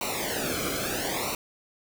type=noise with flanger; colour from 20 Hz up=pink; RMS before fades=-30 dBFS; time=0.01-1.35 s; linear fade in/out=2 ms; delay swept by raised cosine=0.6 to 1.11 ms; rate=0.75 Hz; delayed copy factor=-0.9; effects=none